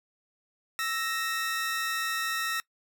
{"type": "tone pair together", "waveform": "sawtooth", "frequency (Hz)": [1318.5, 1864.6], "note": ["E6", "A#6"], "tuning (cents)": [0, 0], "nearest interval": "tritone", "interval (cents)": 600, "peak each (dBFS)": -28, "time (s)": [0.79, 2.6], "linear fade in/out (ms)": 0, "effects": ["noise-tail reverb RT60 0.1 s tail -22 dB re dry"]}